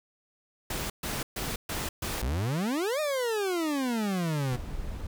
pink noise bursts, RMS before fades -33 dBFS, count 5, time 0.7-2.22 s, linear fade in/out 5 ms, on 200 ms, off 130 ms
40% pulse exponential two-way sweep, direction up then down, 54 to 625 to 120.2 Hz, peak -26 dBFS, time 2.21-4.57 s, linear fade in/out 20 ms, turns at 3 s
brown noise, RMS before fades -35 dBFS, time 4.52-5.07 s, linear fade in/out 5 ms
effects none

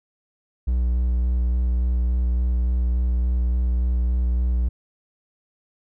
triangle tone with vibrato, 61 Hz, B1, 21 cents flat, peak -16 dBFS, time 0.67-4.69 s, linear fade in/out 10 ms, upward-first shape square, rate 3.5 Hz, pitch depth 14 cents each way, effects none

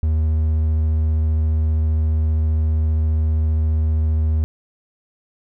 triangle tone with vibrato, 78.3 Hz, D#2, 11 cents sharp, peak -13 dBFS, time 0.03-4.44 s, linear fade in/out 0 ms, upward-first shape sine, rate 15 Hz, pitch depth 9 cents each way, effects none

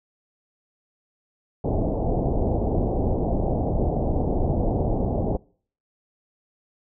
pink low-pass noise, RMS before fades -23 dBFS, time 1.64-5.37 s, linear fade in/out 5 ms, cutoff 770 Hz, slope 48 dB/octave, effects noise-tail reverb RT60 0.5 s tail -25 dB re dry

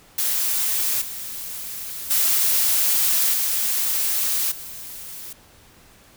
blue noise with level steps, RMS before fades -22 / -32 / -19 / -22 / -36 dBFS, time 0.18-5.33 s, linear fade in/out 5 ms, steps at 1.01 / 2.1 / 3.33 / 4.51 s, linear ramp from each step 10 ms, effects pink hiss -51 dBFS RMS until 6.16 s

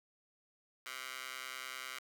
15% pulse tone with high-pass filter, 130 Hz, C3, 11 cents flat, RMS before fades -45 dBFS, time 0.86-1.99 s, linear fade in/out 2 ms, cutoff 1700 Hz, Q 1.4, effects none

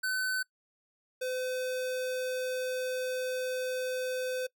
square tone pair in turn, 1516 / 509.6 Hz, F#6 / C5, +42 / -46 cents, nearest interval octave + perfect fifth, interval 1888 cents, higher first, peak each -30 / -32 dBFS, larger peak first, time 0.03-0.43 / 1.21-4.47 s, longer second, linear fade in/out 10 ms, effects noise-tail reverb RT60 0.1 s tail -22 dB re dry

